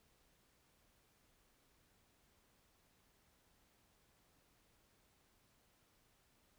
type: silence
effects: pink hiss -74 dBFS RMS until 6.58 s